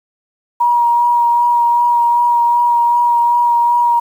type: tone with vibrato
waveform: sine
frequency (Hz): 952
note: A#5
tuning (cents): +36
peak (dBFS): -9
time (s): 0.6-4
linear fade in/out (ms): 10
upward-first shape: sine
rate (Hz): 2.6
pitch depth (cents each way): 13
effects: 7-bit